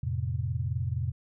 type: chord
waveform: sine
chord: F major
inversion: none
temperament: equal with one note detuned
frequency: 87.31 / 111.86 / 130.81 Hz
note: F2 / A2 / C3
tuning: 0 / +29 / 0 cents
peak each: -32 dBFS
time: 0.03-1.12 s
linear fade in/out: 5 ms
effects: none